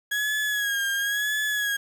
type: tone with vibrato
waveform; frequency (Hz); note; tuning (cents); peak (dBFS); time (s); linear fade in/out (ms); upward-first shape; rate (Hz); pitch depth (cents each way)
35% pulse; 1661.2; G#6; 0; -22; 0.11-1.77; 10; sine; 0.97; 57
effects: 8-bit